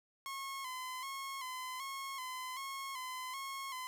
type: tone with vibrato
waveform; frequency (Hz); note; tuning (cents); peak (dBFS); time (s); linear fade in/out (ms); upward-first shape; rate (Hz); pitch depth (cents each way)
sawtooth; 1054; C6; +12; -37; 0.26-3.87; 0; square; 1.3; 55
effects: none